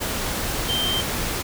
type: tone in noise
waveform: sine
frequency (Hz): 3136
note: G7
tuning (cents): 0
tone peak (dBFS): -22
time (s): 0.68-1.02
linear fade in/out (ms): 20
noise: pink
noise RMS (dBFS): -26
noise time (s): 0-1.43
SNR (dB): +1
effects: none